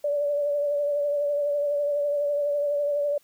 sine tone with vibrato, 579 Hz, D5, 25 cents flat, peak -22 dBFS, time 0.04-3.18 s, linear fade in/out 5 ms, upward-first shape triangle, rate 12 Hz, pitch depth 35 cents each way, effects white hiss -62 dBFS RMS until 3.23 s

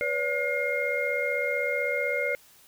sine tone cluster, 495.2 / 571 / 1439 / 2129 Hz, B4 / D5 / F#6 / C7, +5 / -49 / -49 / +30 cents, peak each -31 / -30 / -35 / -28 dBFS, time 0.01-2.35 s, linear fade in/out 0 ms, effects white hiss -56 dBFS RMS until 2.67 s

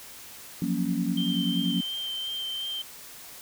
sine chord, Gb major seventh, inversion third, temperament equal, 174.61 / 185 / 233.1 / 277.2 Hz, F3 / Gb3 / Bb3 / Db4, 0 / 0 / 0 / 0 cents, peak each -30 dBFS, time 0.62-1.81 s, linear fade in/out 2 ms
sine tone with vibrato, 3136 Hz, G7, in tune, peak -30 dBFS, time 1.17-2.82 s, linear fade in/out 5 ms, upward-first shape square, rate 2.8 Hz, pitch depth 10 cents each way
effects white hiss -45 dBFS RMS until 3.41 s

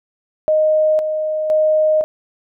sine tone with tremolo, 620 Hz, D#5, 6 cents flat, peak -11 dBFS, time 0.48-2.04 s, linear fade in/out 0 ms, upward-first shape square, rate 0.98 Hz, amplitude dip 50%, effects none

